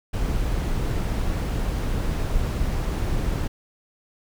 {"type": "noise", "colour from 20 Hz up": "brown", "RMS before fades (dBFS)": -24, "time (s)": [0.13, 3.48], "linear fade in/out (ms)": 10, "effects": []}